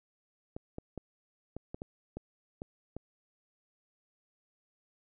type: clicks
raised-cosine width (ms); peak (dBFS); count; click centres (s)
2; -26; 9; 0.565 / 0.784 / 0.977 / 1.566 / 1.745 / 1.819 / 2.17 / 2.619 / 2.966
effects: none